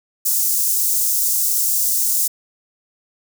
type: high-pass noise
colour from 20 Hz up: white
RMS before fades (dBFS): -18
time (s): 0.25-2.28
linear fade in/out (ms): 10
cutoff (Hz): 6100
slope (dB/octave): 24
effects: none